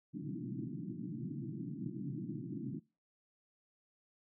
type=band-pass noise; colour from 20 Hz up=pink; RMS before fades=-42 dBFS; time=0.13-2.8 s; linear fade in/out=20 ms; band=120 to 340 Hz; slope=96 dB/octave; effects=noise-tail reverb RT60 0.3 s tail -23 dB re dry